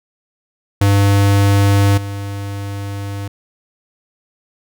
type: tone with level steps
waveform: square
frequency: 100 Hz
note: G2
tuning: 35 cents sharp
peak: -10 / -23 dBFS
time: 0.81-3.28 s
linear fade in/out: 5 ms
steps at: 1.97 s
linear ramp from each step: 10 ms
effects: none